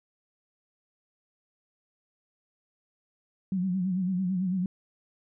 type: tone with vibrato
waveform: sine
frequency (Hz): 185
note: F#3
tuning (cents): 0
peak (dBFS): -25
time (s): 3.52-4.66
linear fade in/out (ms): 2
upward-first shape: sine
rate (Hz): 9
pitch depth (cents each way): 77
effects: none